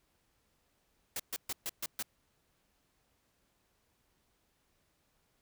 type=noise bursts; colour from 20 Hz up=white; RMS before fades=-37 dBFS; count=6; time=1.16-2.026 s; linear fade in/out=2 ms; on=36 ms; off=130 ms; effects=pink hiss -75 dBFS RMS until 5.41 s